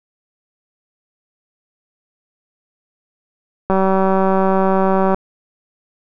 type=click train; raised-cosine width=1 ms; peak=-3 dBFS; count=277; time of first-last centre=3.7-5.145 s; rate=191 Hz; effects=none